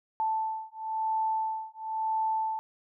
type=beating tone pair; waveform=sine; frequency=880 / 880.98 Hz; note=A5 / A5; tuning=0 / +2 cents; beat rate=0.98 Hz; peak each=-31 dBFS; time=0.2-2.59 s; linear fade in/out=0 ms; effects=none